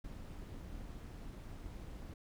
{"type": "noise with amplitude modulation", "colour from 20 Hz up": "brown", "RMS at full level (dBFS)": -45, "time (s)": [0.04, 2.14], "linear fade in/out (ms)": 5, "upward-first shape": "sine", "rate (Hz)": 247, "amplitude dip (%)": 55, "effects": []}